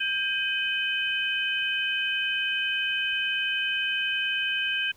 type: tone cluster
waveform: sine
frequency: 1590 / 2520 / 3039 Hz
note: G6 / D#7 / F#7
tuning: +24 / +21 / +46 cents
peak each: -29 dBFS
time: 0-4.92 s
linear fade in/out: 10 ms
effects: pink hiss -59 dBFS RMS until 4.96 s